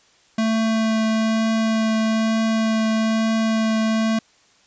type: tone with vibrato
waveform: square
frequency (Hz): 221.7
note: A3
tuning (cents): +13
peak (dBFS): -18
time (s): 0.38-4.19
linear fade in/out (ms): 5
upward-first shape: triangle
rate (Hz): 1.1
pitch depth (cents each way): 10
effects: white hiss -56 dBFS RMS until 4.66 s + resampled to 16000 Hz